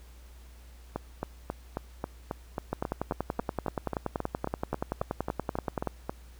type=two click trains; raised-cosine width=1 ms; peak=-17 / -15 dBFS; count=20 / 34; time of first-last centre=0.96-6.095 / 2.73-5.873 s; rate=3.7 / 10.5 Hz; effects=added 60 Hz sine -48 dBFS peak until 6.39 s + pink hiss -59 dBFS RMS until 6.39 s